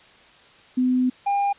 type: tone pair in turn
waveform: sine / triangle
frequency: 253.2 / 803.9 Hz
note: B3 / G5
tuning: +43 / +43 cents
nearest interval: octave + minor sixth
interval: 2000 cents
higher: second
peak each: -17 dBFS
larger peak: neither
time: 0.77-1.1 / 1.26-1.53 s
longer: first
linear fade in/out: 10 ms
effects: white hiss -51 dBFS RMS until 1.58 s + resampled to 8000 Hz